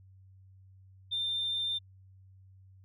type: tone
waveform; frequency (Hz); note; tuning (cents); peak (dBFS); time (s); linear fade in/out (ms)
sine; 3593; A7; +36; -29; 1.11-1.79; 20
effects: tanh soft clip ceiling -25 dBFS + added 95 Hz sine -54 dBFS peak until 2.84 s